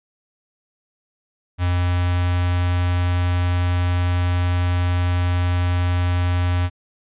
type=tone with notch filter; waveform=square; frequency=88.9 Hz; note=F2; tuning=31 cents sharp; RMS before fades=-19 dBFS; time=1.58-6.7 s; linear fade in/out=50 ms; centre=380 Hz; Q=0.83; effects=resampled to 8000 Hz